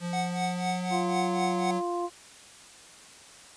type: tone with pitch glide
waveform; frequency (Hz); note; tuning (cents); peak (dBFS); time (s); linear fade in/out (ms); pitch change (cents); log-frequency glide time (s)
square; 174.61 to 184.14; F3 to F#3; 0 to -8; -31; 0-1.82; 50; +92; 0.1-1.3
type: tone with tremolo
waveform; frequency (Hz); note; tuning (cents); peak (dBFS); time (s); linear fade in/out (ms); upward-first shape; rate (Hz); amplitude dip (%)
square; 740; F#5; 0; -27; 0.13-1.71; 2; triangle; 4; 100
type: harmonic tone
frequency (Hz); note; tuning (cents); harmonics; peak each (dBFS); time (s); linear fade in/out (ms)
349.2; F4; 0; 1 / 2 / 3; -30 / -33 / -35; 0.9-2.1; 50
effects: white hiss -50 dBFS RMS until 3.56 s + resampled to 22050 Hz